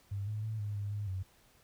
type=tone with pitch steps; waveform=sine; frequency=99.9 / 106.6 / 109.8 / 103.6 / 101.8 / 103.4 / 94 Hz; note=G2 / G#2 / A2 / G#2 / G#2 / G#2 / F#2; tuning=+33 / +46 / -3 / -4 / -34 / -7 / +28 cents; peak=-34 dBFS; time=0.11-1.23 s; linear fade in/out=10 ms; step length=160 ms; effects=pink hiss -65 dBFS RMS until 1.63 s